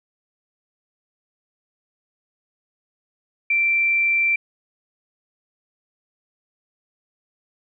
sine tone, 2349 Hz, D7, in tune, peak -16 dBFS, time 3.5-4.36 s, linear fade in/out 5 ms, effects none

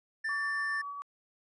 triangle tone, 1779 Hz, A6, 19 cents sharp, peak -29 dBFS, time 0.24-0.82 s, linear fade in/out 10 ms
sine tone with tremolo, 1138 Hz, C#6, 45 cents sharp, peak -36 dBFS, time 0.29-1.02 s, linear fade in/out 0 ms, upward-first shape sine, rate 7.2 Hz, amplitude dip 30%
effects resampled to 22050 Hz

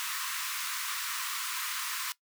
pink high-pass noise, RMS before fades -35 dBFS, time 0-2.12 s, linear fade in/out 0 ms, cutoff 990 Hz, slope 96 dB/octave, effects noise-tail reverb RT60 0.1 s tail -18 dB re dry

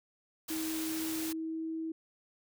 white noise, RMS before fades -40 dBFS, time 0.48-1.33 s, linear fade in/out 10 ms
sine tone with pitch glide, 319 to 322.7 Hz, D#4 to E4, +43 to -37 cents, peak -34 dBFS, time 0.5-1.92 s, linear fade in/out 5 ms, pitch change +20 cents, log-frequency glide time 0.78-1.69 s
effects none

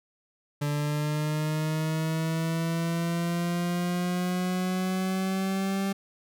40% pulse linear sweep, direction up, 145.7 to 196 Hz, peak -25 dBFS, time 0.61-5.93 s, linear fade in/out 10 ms, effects none

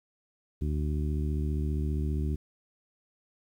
harmonic tone, 75 Hz, D2, 37 cents sharp, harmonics 1 / 2 / 3 / 4 / 5, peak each -28 / -34 / -38 / -40 / -42 dBFS, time 0.61-2.36 s, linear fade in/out 10 ms, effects 10-bit

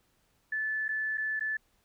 sine tone with dropouts, 1742 Hz, A6, 18 cents flat, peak -29 dBFS, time 0.52-1.57 s, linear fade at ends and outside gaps 5 ms, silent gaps 0.882-0.889 / 1.174-1.179 / 1.396-1.407 s, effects pink hiss -71 dBFS RMS until 1.84 s

